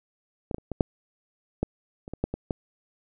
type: clicks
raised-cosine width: 2 ms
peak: -18 / -14 / -30 / -18 / -6 / -11 / -26 / -20 / -11 / -17 / -13 dBFS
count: 11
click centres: 0.512 / 0.545 / 0.583 / 0.717 / 0.808 / 1.63 / 2.079 / 2.136 / 2.24 / 2.34 / 2.508 s
effects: none